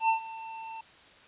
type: tone with ADSR envelope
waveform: square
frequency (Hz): 896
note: A5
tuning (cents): +31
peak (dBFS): -21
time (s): 0-0.81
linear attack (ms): 86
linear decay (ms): 110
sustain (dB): -18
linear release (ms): 5
effects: white hiss -55 dBFS RMS until 1.27 s + resampled to 8000 Hz